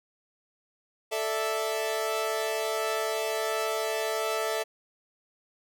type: chord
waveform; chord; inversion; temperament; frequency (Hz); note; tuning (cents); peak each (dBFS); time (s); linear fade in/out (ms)
sawtooth; A suspended fourth; none; equal; 440 / 587.3 / 659.3; A4 / D5 / E5; 0 / 0 / 0; -27 / -32 / -27; 1.11-4.64; 20
effects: none